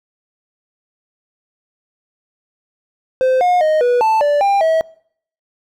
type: tone with pitch steps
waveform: triangle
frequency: 517 / 718 / 621 / 488.3 / 881 / 583 / 797 / 645 Hz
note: C5 / F5 / D#5 / B4 / A5 / D5 / G5 / E5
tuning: -21 / +48 / -3 / -20 / +2 / -13 / +28 / -38 cents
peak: -9 dBFS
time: 3.21-4.81 s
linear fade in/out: 0 ms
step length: 200 ms
effects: noise-tail reverb RT60 0.6 s tail -23 dB re dry